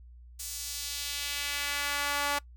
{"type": "tone with high-pass filter sweep", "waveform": "sawtooth", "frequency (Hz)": 287.1, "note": "D4", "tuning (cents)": -39, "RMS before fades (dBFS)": -33, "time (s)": [0.39, 2.39], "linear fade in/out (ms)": 10, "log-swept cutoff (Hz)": [7200, 930], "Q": 1.1, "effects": ["noise-tail reverb RT60 0.1 s tail -22 dB re dry", "added 60 Hz sine -48 dBFS peak until 2.56 s"]}